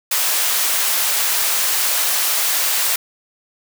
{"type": "high-pass noise", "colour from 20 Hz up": "white", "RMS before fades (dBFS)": -18, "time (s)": [0.11, 2.96], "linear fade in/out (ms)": 5, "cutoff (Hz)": 640, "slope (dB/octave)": 12, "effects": []}